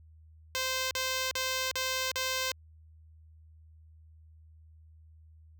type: tone bursts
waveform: 5% pulse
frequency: 519 Hz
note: C5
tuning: 14 cents flat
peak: -18 dBFS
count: 5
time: 0.55-2.518 s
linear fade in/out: 0 ms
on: 360 ms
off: 42 ms
effects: added 79 Hz sine -53 dBFS peak until 5.59 s